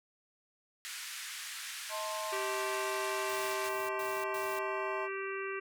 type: band-pass noise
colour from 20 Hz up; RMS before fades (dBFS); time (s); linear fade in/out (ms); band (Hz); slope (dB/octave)
pink; -43; 0.85-3.69; 0; 1500 to 12000; 24
type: chord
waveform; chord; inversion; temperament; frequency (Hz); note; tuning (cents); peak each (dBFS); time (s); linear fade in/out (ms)
triangle; A diminished; second; just; 633.6 / 880 / 1056; Eb5 / A5 / C6; +31 / 0 / +16; -38 / -41 / -38; 1.89-5.09; 50
type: harmonic tone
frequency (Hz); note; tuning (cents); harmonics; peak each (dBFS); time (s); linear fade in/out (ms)
389.1; G4; -13; 1 / 3 / 4 / 5 / 6 / 7; -38 / -43 / -44 / -45 / -46 / -46; 2.32-5.6; 10
type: noise bursts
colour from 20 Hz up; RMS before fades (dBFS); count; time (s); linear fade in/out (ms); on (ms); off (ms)
white; -47; 4; 3.29-4.59; 2; 250; 100
effects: none